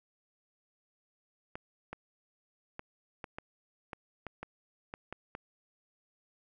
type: clicks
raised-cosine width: 0.5 ms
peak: -25 dBFS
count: 11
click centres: 1.555 / 1.93 / 2.794 / 3.242 / 3.385 / 3.932 / 4.267 / 4.43 / 4.939 / 5.126 / 5.351 s
effects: none